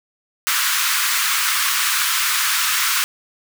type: high-pass noise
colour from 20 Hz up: pink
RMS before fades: -19 dBFS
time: 0.47-3.04 s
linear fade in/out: 0 ms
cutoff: 1100 Hz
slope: 48 dB/octave
effects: none